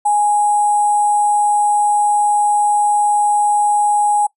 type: tone with sample-and-hold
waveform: sine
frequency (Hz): 830.6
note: G#5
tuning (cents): 0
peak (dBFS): -11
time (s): 0.05-4.27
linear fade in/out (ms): 10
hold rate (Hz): 8820
effects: noise-tail reverb RT60 0.1 s tail -21 dB re dry + resampled to 32000 Hz